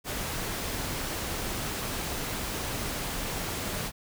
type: noise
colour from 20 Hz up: pink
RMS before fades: -33 dBFS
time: 0.04-3.92 s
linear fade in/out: 50 ms
effects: none